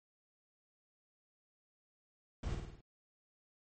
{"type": "noise with echo", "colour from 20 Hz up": "brown", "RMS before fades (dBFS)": -39, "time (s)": [2.43, 2.55], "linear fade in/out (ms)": 5, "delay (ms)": 52, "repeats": 5, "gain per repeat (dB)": -4, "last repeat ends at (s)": 2.81, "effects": ["MP3 32 kbps"]}